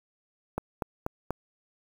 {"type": "click train", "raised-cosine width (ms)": 1, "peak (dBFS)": -15, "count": 4, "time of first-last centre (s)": [0.58, 1.306], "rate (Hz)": 4.13, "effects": ["7-bit"]}